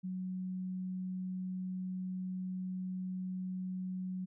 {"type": "tone", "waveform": "sine", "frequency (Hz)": 185, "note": "F#3", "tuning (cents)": 0, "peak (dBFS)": -36, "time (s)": [0.03, 4.26], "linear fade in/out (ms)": 20, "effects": []}